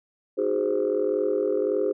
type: chord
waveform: sine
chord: Ab dominant seventh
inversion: second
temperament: just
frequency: 311.5 / 373.8 / 415.3 / 519.1 Hz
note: Eb4 / Gb4 / Ab4 / C5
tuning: +2 / +18 / 0 / -14 cents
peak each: -30 / -27 / -24 / -26 dBFS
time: 0.37-1.93 s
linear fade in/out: 20 ms
effects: tanh soft clip ceiling -14 dBFS

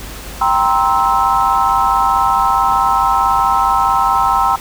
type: chord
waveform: sine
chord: C dominant seventh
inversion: second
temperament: just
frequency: 784.9 / 941.9 / 1046.5 / 1308.1 Hz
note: G5 / Bb5 / C6 / E6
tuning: +2 / +18 / 0 / -14 cents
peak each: -16 dBFS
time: 0.41-4.56 s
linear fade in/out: 5 ms
effects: added 50 Hz sine -31 dBFS peak until 4.6 s + pink hiss -31 dBFS RMS until 4.6 s

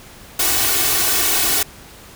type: noise with comb filter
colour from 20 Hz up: white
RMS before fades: -17 dBFS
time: 0.39-1.63 s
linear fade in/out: 5 ms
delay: 2.7 ms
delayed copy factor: +1
effects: pink hiss -41 dBFS RMS until 2.15 s

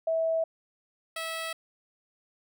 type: tone pair in turn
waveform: sine / 10% pulse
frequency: 651 / 651 Hz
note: E5 / E5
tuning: -22 / -22 cents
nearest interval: unison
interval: 0 cents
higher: neither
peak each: -24 dBFS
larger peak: neither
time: 0.07-0.44 / 1.16-1.53 s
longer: neither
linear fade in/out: 5 ms
effects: none

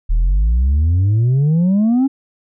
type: exponential sweep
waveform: sine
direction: up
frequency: 37.22 to 277.2 Hz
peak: -8 dBFS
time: 0.09-2.08 s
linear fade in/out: 20 ms
effects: tanh soft clip ceiling -10 dBFS

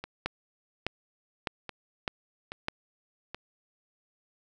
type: two click trains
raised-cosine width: 0.3 ms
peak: -13 / -21 dBFS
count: 5 / 5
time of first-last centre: 0.26-2.684 / 0.04-3.346 s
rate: 1.65 / 1.21 Hz
effects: none

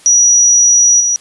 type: tone with level steps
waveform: sine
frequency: 5820 Hz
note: F#8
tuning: 29 cents flat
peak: -5 / -10 dBFS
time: 0.06-1.16 s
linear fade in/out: 0 ms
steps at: 1 s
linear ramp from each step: 5 ms
effects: white hiss -42 dBFS RMS until 1.2 s + resampled to 24000 Hz

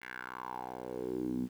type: tone with band-pass filter sweep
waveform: 10% pulse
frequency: 62.6 Hz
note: B1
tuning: 24 cents sharp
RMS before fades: -39 dBFS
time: 0-1.49 s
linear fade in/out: 50 ms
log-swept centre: 2000 to 220 Hz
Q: 4.4
effects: 10-bit

